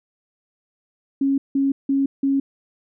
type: tone bursts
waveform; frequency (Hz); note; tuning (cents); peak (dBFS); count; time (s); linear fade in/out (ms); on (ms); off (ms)
sine; 274.3; C#4; -18; -16; 4; 1.21-2.4; 5; 170; 170
effects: none